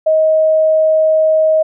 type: tone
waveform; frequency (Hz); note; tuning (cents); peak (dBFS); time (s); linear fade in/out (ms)
sine; 630; D#5; +21; -8; 0.06-1.63; 10
effects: none